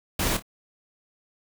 pink noise with echo, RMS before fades -25 dBFS, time 0.19-0.37 s, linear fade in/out 5 ms, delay 27 ms, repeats 2, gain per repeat -11 dB, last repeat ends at 0.424 s, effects none

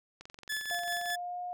click train, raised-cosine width 0.2 ms, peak -30 dBFS, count 21, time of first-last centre 0.21-1.103 s, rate 22.4 Hz
sawtooth tone with tremolo, 1726 Hz, A6, 34 cents flat, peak -28 dBFS, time 0.49-1.16 s, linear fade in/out 10 ms, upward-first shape sine, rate 5.1 Hz, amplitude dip 55%
sine tone with pitch glide, 698.5 to 715.7 Hz, F5 to F5, 0 to +42 cents, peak -35 dBFS, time 0.71-1.53 s, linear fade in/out 0 ms, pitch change +42 cents, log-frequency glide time 0.92-1.41 s
effects none

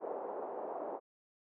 pink band-pass noise, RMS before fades -41 dBFS, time 0-1 s, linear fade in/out 50 ms, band 410 to 820 Hz, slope 24 dB/octave, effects none

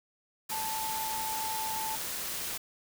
sine tone in noise, 880 Hz, A5, in tune, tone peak -34 dBFS, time 0.51-1.96 s, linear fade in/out 10 ms, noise white, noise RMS -36 dBFS, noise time 0.49-2.58 s, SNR -1 dB, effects none

